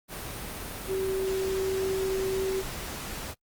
sine tone in noise, 382.2 Hz, G4, 44 cents flat, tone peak -26 dBFS, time 0.87-2.64 s, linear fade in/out 50 ms, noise pink, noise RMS -37 dBFS, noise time 0.08-3.35 s, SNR +8 dB, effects noise-tail reverb RT60 0.1 s tail -24 dB re dry + Opus 32 kbps

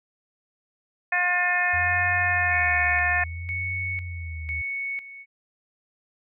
harmonic tone, 356.8 Hz, F4, 37 cents sharp, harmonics 2 / 3 / 4 / 5 / 6 / 7, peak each -28 / -34 / -34 / -22 / -31 / -29 dBFS, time 1.12-3.24 s, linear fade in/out 5 ms
sine tone with vibrato, 83.8 Hz, E2, 29 cents sharp, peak -31 dBFS, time 1.73-4.62 s, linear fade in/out 10 ms, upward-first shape sine, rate 0.61 Hz, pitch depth 150 cents each way
sine tone with tremolo, 2217 Hz, C#7, in tune, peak -27 dBFS, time 2.49-5.26 s, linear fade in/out 50 ms, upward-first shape square, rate 1 Hz, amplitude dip 75%
effects none

